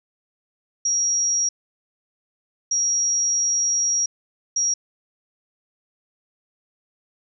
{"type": "tone bursts at uneven times", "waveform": "sine", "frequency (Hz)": 5670, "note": "F8", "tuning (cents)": 25, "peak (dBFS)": -18, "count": 3, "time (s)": [[0.85, 1.49], [2.71, 4.06], [4.56, 4.74]], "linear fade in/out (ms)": 5, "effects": []}